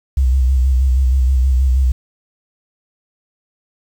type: tone with vibrato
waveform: sine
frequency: 64.7 Hz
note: C2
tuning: 19 cents flat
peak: -10 dBFS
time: 0.17-1.92 s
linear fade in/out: 5 ms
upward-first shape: square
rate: 6.3 Hz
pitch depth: 54 cents each way
effects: 7-bit